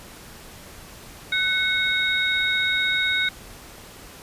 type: tone cluster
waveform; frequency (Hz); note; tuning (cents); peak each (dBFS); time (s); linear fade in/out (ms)
sine; 1500 / 2185 / 3758; F#6 / C#7 / A#7; +23 / -26 / +13; -24; 1.32-3.29; 5
effects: pink hiss -43 dBFS RMS until 4.22 s + resampled to 32000 Hz